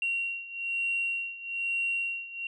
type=beating tone pair; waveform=sine; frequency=2748 / 2749.1 Hz; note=F7 / F7; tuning=-29 / -28 cents; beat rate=1.1 Hz; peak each=-33 / -30 dBFS; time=0.02-2.47 s; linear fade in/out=2 ms; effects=tanh soft clip ceiling -21 dBFS